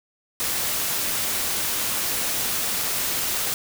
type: noise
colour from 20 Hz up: white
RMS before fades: -25 dBFS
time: 0.4-3.54 s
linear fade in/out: 0 ms
effects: none